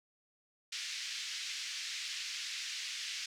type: band-pass noise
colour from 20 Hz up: white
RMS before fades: -41 dBFS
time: 0.72-3.26 s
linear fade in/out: 5 ms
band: 1900 to 5800 Hz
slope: 24 dB/octave
effects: none